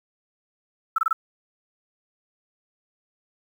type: tone bursts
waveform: sine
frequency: 1318.5 Hz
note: E6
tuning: in tune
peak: -17 dBFS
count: 4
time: 0.96-1.13 s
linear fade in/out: 5 ms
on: 23 ms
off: 26 ms
effects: 8-bit